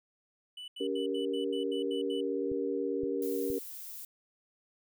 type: tone bursts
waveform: triangle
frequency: 2976 Hz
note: F#7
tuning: 9 cents sharp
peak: -40 dBFS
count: 9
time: 0.57-2.208 s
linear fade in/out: 5 ms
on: 110 ms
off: 81 ms
type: chord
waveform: sine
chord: G diminished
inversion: second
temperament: just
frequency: 282.2 / 392 / 470.4 Hz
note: Db4 / G4 / Bb4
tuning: +31 / 0 / +16 cents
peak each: -35 / -34 / -34 dBFS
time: 0.8-3.59 s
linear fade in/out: 10 ms
type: clicks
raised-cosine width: 5 ms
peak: -32 dBFS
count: 3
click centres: 2.517 / 3.035 / 3.502 s
type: noise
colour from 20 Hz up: violet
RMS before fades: -44 dBFS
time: 3.22-4.05 s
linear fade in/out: 2 ms
effects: none